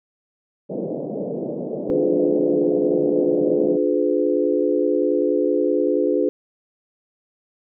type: band-pass noise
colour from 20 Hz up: white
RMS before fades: -27 dBFS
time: 0.69-3.78 s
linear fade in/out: 20 ms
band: 150 to 600 Hz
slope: 48 dB/octave
type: chord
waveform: sine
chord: D diminished seventh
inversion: none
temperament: just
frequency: 293.7 / 352.4 / 422.9 / 507.5 Hz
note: D4 / F4 / Ab4 / Cb5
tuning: 0 / +16 / +31 / +47 cents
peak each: -22 dBFS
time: 1.9-6.29 s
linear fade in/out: 0 ms
effects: none